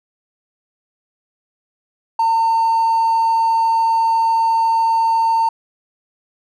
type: tone with hard clipping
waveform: triangle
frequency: 907 Hz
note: A#5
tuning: 48 cents flat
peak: -13 dBFS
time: 2.19-5.49 s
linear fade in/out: 5 ms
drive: 4 dB
effects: none